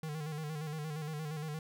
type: tone with vibrato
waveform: square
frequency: 153.4 Hz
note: D#3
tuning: 24 cents flat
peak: -38 dBFS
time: 0.03-1.59 s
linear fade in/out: 2 ms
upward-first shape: square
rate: 8.6 Hz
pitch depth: 55 cents each way
effects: none